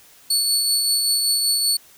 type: tone with tremolo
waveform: 25% pulse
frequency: 4435 Hz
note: C#8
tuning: in tune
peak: -11 dBFS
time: 0.3-1.77 s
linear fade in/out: 5 ms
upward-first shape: triangle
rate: 5.2 Hz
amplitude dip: 35%
effects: white hiss -50 dBFS RMS until 1.97 s